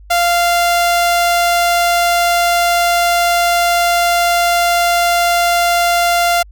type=tone; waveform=sawtooth; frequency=694 Hz; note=F5; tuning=11 cents flat; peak=-7 dBFS; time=0.1-6.43 s; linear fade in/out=10 ms; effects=added 50 Hz sine -36 dBFS peak until 6.51 s